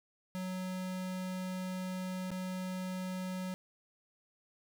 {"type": "tone with dropouts", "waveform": "square", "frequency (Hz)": 185, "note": "F#3", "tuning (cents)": 0, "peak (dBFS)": -37, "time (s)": [0.35, 3.54], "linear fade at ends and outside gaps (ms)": 0, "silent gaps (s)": [2.305, 2.315], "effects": []}